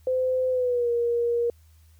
sine tone with pitch glide, 513 to 473.1 Hz, C5 to A#4, -34 to +26 cents, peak -21 dBFS, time 0.07-1.5 s, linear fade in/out 2 ms, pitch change -140 cents, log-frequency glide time 0.5-0.9 s, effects added 79 Hz sine -52 dBFS peak until 1.99 s + white hiss -65 dBFS RMS until 1.99 s

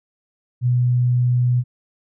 sine tone, 123.47 Hz, B2, in tune, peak -14 dBFS, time 0.61-1.64 s, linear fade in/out 50 ms, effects none

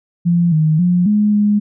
sine tone with pitch steps, 172.2 / 156 / 177.7 / 209.3 / 207.4 Hz, F3 / D#3 / F3 / G#3 / G#3, -24 / +5 / +30 / +14 / -2 cents, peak -10 dBFS, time 0.25-1.6 s, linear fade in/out 20 ms, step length 270 ms, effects none

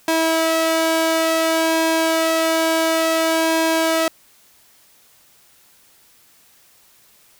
sawtooth tone with flanger, 324.5 Hz, E4, 27 cents flat, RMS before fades -18 dBFS, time 0.08-4.08 s, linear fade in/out 2 ms, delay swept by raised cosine 1.2 to 1.77 ms, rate 0.57 Hz, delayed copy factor +0.55, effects white hiss -53 dBFS RMS until 7.39 s

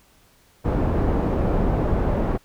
pink low-pass noise, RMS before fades -21 dBFS, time 0.64-2.38 s, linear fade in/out 20 ms, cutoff 690 Hz, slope 12 dB/octave, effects pink hiss -57 dBFS RMS until 2.44 s

